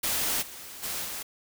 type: noise with level steps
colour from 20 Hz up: white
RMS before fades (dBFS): -28 / -43 / -33 / -36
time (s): 0.03-1.23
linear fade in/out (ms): 10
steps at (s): 0.41 / 0.82 / 1.04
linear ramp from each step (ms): 20
effects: none